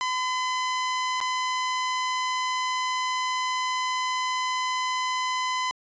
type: tone with dropouts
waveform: sawtooth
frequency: 1015 Hz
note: B5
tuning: 47 cents sharp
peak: -21 dBFS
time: 0.01-5.71 s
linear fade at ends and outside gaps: 0 ms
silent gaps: 1.203-1.212 s
effects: resampled to 16000 Hz